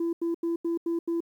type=tone bursts; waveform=sine; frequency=336.3 Hz; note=E4; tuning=35 cents sharp; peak=-23 dBFS; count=6; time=0-1.205 s; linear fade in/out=5 ms; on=130 ms; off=85 ms; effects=tanh soft clip ceiling -23 dBFS + 10-bit